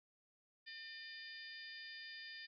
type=harmonic tone; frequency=602 Hz; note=D5; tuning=43 cents sharp; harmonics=3 / 4 / 5 / 6 / 7 / 8; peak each=-52 / -59 / -61 / -58 / -64 / -54 dBFS; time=0.66-2.47 s; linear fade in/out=20 ms; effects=none